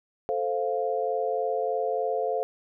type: chord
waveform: sine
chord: F major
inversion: first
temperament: equal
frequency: 440 / 523.3 / 698.5 Hz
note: A4 / C5 / F5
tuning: 0 / 0 / 0 cents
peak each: -29 dBFS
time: 0.29-2.43 s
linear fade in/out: 0 ms
effects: none